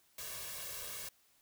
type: noise with comb filter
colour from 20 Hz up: white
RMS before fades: -44 dBFS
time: 0.18-1.09 s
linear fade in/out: 5 ms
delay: 1.8 ms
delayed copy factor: +0.75
effects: white hiss -70 dBFS RMS until 1.41 s